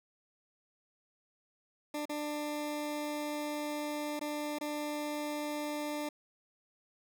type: tone with dropouts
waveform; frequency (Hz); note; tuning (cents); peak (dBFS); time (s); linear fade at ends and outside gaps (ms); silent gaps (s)
20% pulse; 297.3; D4; +21; -30; 1.94-6.09; 5; 2.055-2.094 / 4.194-4.211 / 4.586-4.61
effects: none